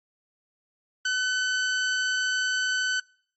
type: tone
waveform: sawtooth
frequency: 1511 Hz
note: F#6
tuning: 36 cents sharp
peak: -20 dBFS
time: 1.05-3 s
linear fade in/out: 5 ms
effects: noise-tail reverb RT60 0.6 s tail -26 dB re dry + MP3 32 kbps